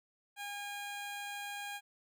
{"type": "tone", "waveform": "15% pulse", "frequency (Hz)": 813, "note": "G#5", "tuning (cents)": -37, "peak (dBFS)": -34, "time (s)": [0.36, 1.81], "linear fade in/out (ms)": 50, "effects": []}